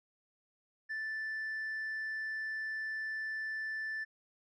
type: tone with tanh clipping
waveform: triangle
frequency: 1760 Hz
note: A6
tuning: in tune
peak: -36 dBFS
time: 0.89-4.05 s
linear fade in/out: 20 ms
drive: 6 dB
effects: none